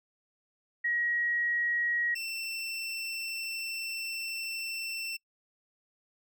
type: tone pair in turn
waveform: sine / 25% pulse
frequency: 1900 / 2687 Hz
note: A#6 / E7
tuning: +33 / +33 cents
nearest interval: tritone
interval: 600 cents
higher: second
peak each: -27 / -30 dBFS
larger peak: first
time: 0.84-2.15 / 2.15-5.17 s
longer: second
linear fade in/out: 10 ms
effects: noise-tail reverb RT60 0.1 s tail -25 dB re dry